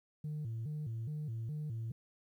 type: tone with vibrato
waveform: sine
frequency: 131 Hz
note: C3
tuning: 2 cents sharp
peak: -35 dBFS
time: 0.24-1.92 s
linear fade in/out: 5 ms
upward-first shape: square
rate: 2.4 Hz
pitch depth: 250 cents each way
effects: tanh soft clip ceiling -35 dBFS + 12-bit